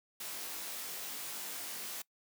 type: noise with comb filter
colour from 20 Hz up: white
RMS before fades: -42 dBFS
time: 0.2-2.02 s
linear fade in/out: 5 ms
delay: 20 ms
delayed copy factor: +0.75
effects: noise-tail reverb RT60 0.1 s tail -22 dB re dry + high-pass 200 Hz 12 dB/octave